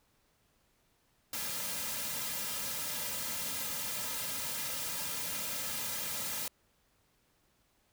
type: noise with comb filter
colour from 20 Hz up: white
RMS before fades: -37 dBFS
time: 1.33-6.48 s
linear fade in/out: 2 ms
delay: 2.7 ms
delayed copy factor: -0.85
effects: pink hiss -72 dBFS RMS until 7.92 s